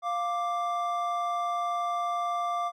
triangle tone pair together, 699.3 / 1176 Hz, F5 / D6, +2 / +2 cents, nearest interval major sixth, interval 900 cents, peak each -28 dBFS, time 0.02-2.72 s, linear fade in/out 50 ms, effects none

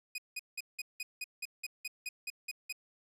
sawtooth tone bursts, 2489 Hz, D#7, in tune, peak -33 dBFS, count 13, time 0.15-2.726 s, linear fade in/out 5 ms, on 32 ms, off 180 ms, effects resampled to 32000 Hz

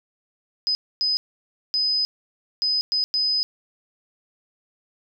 sine tone bursts at uneven times, 5020 Hz, D#8, 15 cents sharp, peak -19 dBFS, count 6, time 0.67-0.75 / 1.01-1.17 / 1.74-2.05 / 2.62-2.81 / 2.92-3.04 / 3.14-3.43 s, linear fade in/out 0 ms, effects none

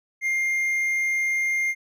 triangle tone with hard clipping, 2113 Hz, C7, 16 cents sharp, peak -22 dBFS, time 0.21-1.75 s, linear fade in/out 50 ms, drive 6 dB, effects none

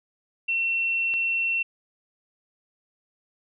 sine tone, 2710 Hz, E7, 47 cents sharp, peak -22 dBFS, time 0.48-1.63 s, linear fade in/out 10 ms
click, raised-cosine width 0.3 ms, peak -24 dBFS, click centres 1.139 s
effects none

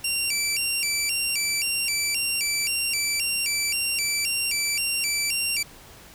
15% pulse tone with vibrato, 2535 Hz, D#7, 32 cents sharp, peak -16 dBFS, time 0.04-5.63 s, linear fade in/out 5 ms, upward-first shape square, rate 1.9 Hz, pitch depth 150 cents each way, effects pink hiss -47 dBFS RMS until 6.14 s

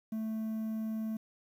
triangle tone with quantisation, 220 Hz, A3, in tune, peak -31 dBFS, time 0.12-1.17 s, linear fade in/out 5 ms, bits 10, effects none

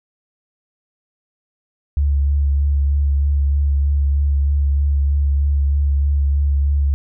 sine tone with vibrato, 70.8 Hz, C#2, 37 cents sharp, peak -13 dBFS, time 1.97-6.94 s, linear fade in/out 0 ms, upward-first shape sine, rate 3.2 Hz, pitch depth 21 cents each way, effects none

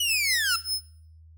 sawtooth linear sweep, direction down, 2984 to 1318.5 Hz, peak -20 dBFS, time 0-0.56 s, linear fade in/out 5 ms
sawtooth tone with tremolo, 5190 Hz, E8, 28 cents flat, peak -21 dBFS, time 0.07-0.82 s, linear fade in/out 50 ms, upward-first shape triangle, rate 4.9 Hz, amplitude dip 100%
effects noise-tail reverb RT60 0.6 s tail -22 dB re dry + added 80 Hz sine -48 dBFS peak until 1.37 s

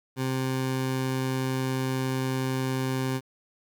20% pulse tone, 131 Hz, C3, 2 cents sharp, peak -21 dBFS, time 0.16-3.21 s, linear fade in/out 50 ms, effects 10-bit

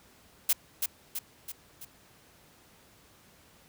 blue noise with echo, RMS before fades -24 dBFS, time 0.49-0.53 s, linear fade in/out 5 ms, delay 330 ms, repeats 4, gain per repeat -5 dB, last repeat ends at 1.85 s, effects pink hiss -59 dBFS RMS until 3.68 s + high-pass 60 Hz 12 dB/octave

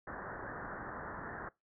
white low-pass noise, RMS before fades -44 dBFS, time 0.07-1.49 s, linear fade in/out 5 ms, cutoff 1800 Hz, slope 96 dB/octave, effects noise-tail reverb RT60 0.2 s tail -22 dB re dry

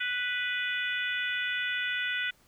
harmonic tone, 493.9 Hz, B4, in tune, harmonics 3 / 4 / 5 / 6 / 7, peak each -32 / -34 / -36 / -38 / -39 dBFS, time 0-2.31 s, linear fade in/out 10 ms, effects pink hiss -63 dBFS RMS until 2.47 s

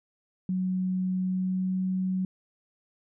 sine tone with pitch glide, 185.2 to 186.6 Hz, F#3 to F#3, +2 to +15 cents, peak -25 dBFS, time 0.49-2.25 s, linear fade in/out 2 ms, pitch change +13 cents, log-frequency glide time 1.19-1.81 s, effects none

